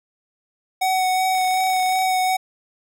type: tone with vibrato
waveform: square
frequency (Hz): 747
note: F#5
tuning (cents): +16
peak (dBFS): -18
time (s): 0.81-2.37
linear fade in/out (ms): 10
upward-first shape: sine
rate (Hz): 2.7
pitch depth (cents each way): 14
type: click train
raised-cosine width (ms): 0.2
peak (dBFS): -24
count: 22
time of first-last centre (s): 1.35-2.021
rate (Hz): 31.3
effects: none